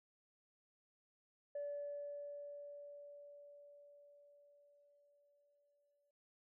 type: tone with exponential decay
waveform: sine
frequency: 577 Hz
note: D5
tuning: 31 cents flat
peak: -39 dBFS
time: 1.55-6.11 s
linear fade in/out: 5 ms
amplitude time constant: 990 ms
effects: tanh soft clip ceiling -37 dBFS